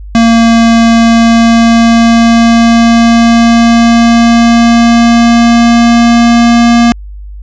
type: tone with pitch glide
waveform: square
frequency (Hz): 230 to 235.5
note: A#3 to A#3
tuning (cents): -23 to +18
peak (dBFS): -3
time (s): 0.15-6.92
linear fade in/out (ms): 0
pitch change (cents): +41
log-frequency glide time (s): 0.92-6.73
effects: added 50 Hz sine -22 dBFS peak until 7.42 s + resampled to 16000 Hz